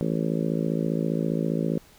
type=harmonic tone; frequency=55 Hz; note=A1; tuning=in tune; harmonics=3 / 4 / 5 / 6 / 7 / 8 / 9 / 10; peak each=-27 / -29 / -31 / -33 / -34 / -35 / -36 / -37 dBFS; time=0.01-1.78 s; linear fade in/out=0 ms; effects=pink hiss -54 dBFS RMS until 1.98 s